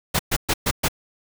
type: noise bursts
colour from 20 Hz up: pink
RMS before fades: -20 dBFS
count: 5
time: 0.14-0.885 s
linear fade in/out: 10 ms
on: 53 ms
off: 120 ms
effects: none